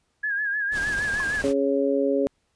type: tone with vibrato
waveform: sine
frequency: 1661.2 Hz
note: G#6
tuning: in tune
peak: -23 dBFS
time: 0.23-1.42 s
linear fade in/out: 10 ms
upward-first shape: sine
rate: 6.5 Hz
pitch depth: 66 cents each way
type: noise with tremolo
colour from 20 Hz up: pink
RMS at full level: -34 dBFS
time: 0.71-1.54 s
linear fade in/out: 50 ms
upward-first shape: sine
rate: 19 Hz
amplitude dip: 25%
type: tone with exponential decay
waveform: sine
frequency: 1071 Hz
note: C6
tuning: 40 cents sharp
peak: -26 dBFS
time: 1.2-1.28 s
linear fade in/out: 0 ms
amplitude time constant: 16 ms
type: harmonic tone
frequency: 138.59 Hz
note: C#3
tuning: in tune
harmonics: 2 / 3 / 4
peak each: -24 / -24 / -24 dBFS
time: 1.44-2.27 s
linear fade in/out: 0 ms
effects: pink hiss -71 dBFS RMS until 2.55 s + resampled to 22050 Hz